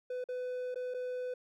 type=tone with dropouts; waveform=triangle; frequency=501 Hz; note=B4; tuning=25 cents sharp; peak=-33 dBFS; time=0.1-1.34 s; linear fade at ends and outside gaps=5 ms; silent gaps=0.241-0.287 / 0.745-0.757 / 0.94-0.944 s; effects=none